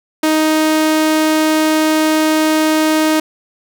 sawtooth tone, 312.2 Hz, D#4, 6 cents sharp, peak -7 dBFS, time 0.23-3.2 s, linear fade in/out 5 ms, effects none

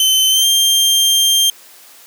sawtooth tone with pitch glide, 3068 to 3180 Hz, G7 to G7, -38 to +24 cents, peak -7 dBFS, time 0-1.5 s, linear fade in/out 2 ms, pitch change +62 cents, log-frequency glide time 0.3-0.46 s, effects white hiss -42 dBFS RMS until 2.06 s + high-pass 300 Hz 12 dB/octave

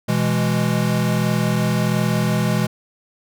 square chord, E major, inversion second, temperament equal, 123.47 / 164.81 / 207.7 Hz, B2 / E3 / G#3, 0 / 0 / 0 cents, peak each -22 dBFS, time 0.08-2.67 s, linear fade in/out 10 ms, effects none

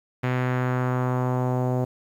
sawtooth tone with low-pass filter sweep, 126.4 Hz, B2, 41 cents sharp, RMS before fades -24 dBFS, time 0.23-1.85 s, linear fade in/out 10 ms, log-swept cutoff 2200 to 660 Hz, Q 1.7, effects 9-bit

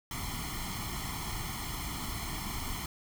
pink noise with comb filter, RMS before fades -37 dBFS, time 0.11-2.86 s, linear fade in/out 2 ms, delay 0.94 ms, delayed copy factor +0.85, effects none

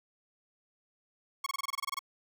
sawtooth tone bursts, 1100 Hz, C#6, 14 cents flat, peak -28 dBFS, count 12, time 1.44-1.992 s, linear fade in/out 5 ms, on 24 ms, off 24 ms, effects none

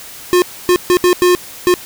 square tone bursts at uneven times, 358.1 Hz, F4, 43 cents sharp, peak -8 dBFS, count 6, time 0.33-0.42 / 0.69-0.76 / 0.9-0.97 / 1.04-1.13 / 1.22-1.35 / 1.67-1.74 s, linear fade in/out 0 ms, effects white hiss -33 dBFS RMS until 1.85 s

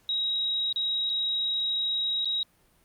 sine tone with dropouts, 3817 Hz, A#7, 40 cents sharp, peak -25 dBFS, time 0.09-2.43 s, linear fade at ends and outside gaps 1 ms, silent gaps 0.727-0.76 / 1.094-1.098 / 2.247-2.255 s, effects pink hiss -64 dBFS RMS until 2.84 s + Opus 48 kbps

